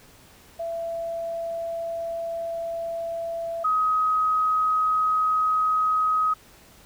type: tone pair in turn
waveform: sine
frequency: 669 / 1262.9 Hz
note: E5 / D#6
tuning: +25 / +25 cents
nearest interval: major seventh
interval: 1100 cents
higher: second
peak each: -27 / -19 dBFS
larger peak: second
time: 0.59-3.64 / 3.64-6.34 s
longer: first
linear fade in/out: 10 ms
effects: pink hiss -52 dBFS RMS until 6.85 s